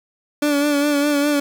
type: tone with vibrato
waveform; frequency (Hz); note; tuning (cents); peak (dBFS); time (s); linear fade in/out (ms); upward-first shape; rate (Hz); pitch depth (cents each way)
30% pulse; 289.7; D4; -24; -13; 0.42-1.4; 5; sine; 4.9; 38
effects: 8-bit